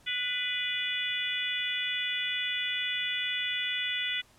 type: harmonic tone with a mistuned harmonic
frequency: 491.1 Hz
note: B4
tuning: 10 cents flat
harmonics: 3 / 4 / 5 / 6 / 7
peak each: -39 / -34 / -37 / -35 / -34 dBFS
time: 0.06-4.22 s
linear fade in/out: 20 ms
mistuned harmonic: 4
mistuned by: +31 cents
effects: pink hiss -61 dBFS RMS until 4.38 s + low-pass 12000 Hz 12 dB/octave